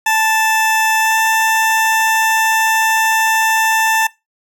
20% pulse tone with pitch glide, 880 to 886.6 Hz, A5 to A5, 0 to +13 cents, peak -7 dBFS, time 0.06-4.07 s, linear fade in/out 5 ms, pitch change +13 cents, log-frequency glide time 1-1.18 s, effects noise-tail reverb RT60 0.2 s tail -19 dB re dry

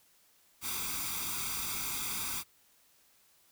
white noise with comb filter, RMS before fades -36 dBFS, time 0.61-2.44 s, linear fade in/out 50 ms, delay 0.84 ms, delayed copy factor +0.8, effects white hiss -66 dBFS RMS until 3.51 s

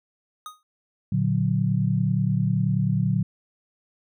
square tone with exponential decay, 1244.5 Hz, D#6, in tune, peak -32 dBFS, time 0.46-0.63 s, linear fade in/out 1 ms, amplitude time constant 35 ms
sine chord, Bb augmented, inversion none, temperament equal, 116.54 / 146.83 / 185 Hz, Bb2 / D3 / F#3, 0 / 0 / 0 cents, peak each -24 dBFS, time 1.12-3.23 s, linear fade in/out 5 ms
effects none

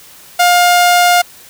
sawtooth tone, 708 Hz, F5, 23 cents sharp, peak -3 dBFS, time 0.39-1.22 s, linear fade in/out 10 ms, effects white hiss -39 dBFS RMS until 1.49 s

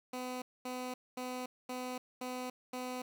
15% pulse tone bursts, 252.3 Hz, B3, 37 cents sharp, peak -32 dBFS, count 6, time 0.13-3.02 s, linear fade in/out 5 ms, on 290 ms, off 230 ms, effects none

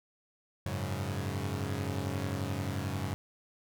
sawtooth chord, F# suspended second, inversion none, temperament equal, 92.5 / 103.83 / 138.59 Hz, F#2 / G#2 / C#3, 0 / 0 / 0 cents, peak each -32 / -33 / -34 dBFS, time 0.66-3.14 s, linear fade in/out 0 ms, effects none

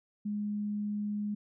sine tone, 207.7 Hz, G#3, in tune, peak -31 dBFS, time 0.25-1.35 s, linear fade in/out 10 ms, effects none

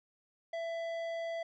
triangle tone with tanh clipping, 666 Hz, E5, 18 cents sharp, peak -37 dBFS, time 0.53-1.43 s, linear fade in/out 5 ms, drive 16 dB, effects none

